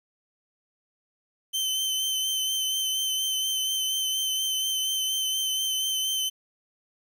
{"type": "tone with vibrato", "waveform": "sawtooth", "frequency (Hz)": 3080, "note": "G7", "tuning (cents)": -31, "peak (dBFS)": -22, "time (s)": [1.53, 6.3], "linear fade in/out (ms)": 20, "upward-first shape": "sine", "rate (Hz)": 4.2, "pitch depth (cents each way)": 20, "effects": ["10-bit"]}